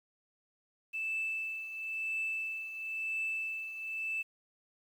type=tone with tremolo; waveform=sine; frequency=2637 Hz; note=E7; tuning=in tune; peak=-30 dBFS; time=0.93-4.23 s; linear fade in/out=20 ms; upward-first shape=triangle; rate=0.98 Hz; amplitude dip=70%; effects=tanh soft clip ceiling -28 dBFS + 10-bit